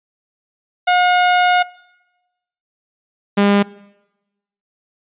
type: tone pair in turn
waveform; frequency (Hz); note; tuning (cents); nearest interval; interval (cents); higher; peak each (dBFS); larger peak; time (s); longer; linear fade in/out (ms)
sawtooth; 720 / 202; F#5 / G#3; -47 / -48; octave + minor seventh; 2201; first; -7; neither; 0.87-1.63 / 3.37-3.63; first; 10
effects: noise-tail reverb RT60 1.0 s tail -22 dB re dry + resampled to 8000 Hz